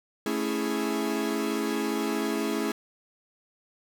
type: chord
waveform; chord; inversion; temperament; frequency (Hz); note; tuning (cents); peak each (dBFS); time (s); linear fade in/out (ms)
45% pulse; A major seventh; none; equal; 220 / 277.2 / 329.6 / 415.3; A3 / C#4 / E4 / G#4; 0 / 0 / 0 / 0; -32; 0.26-2.72; 2
effects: none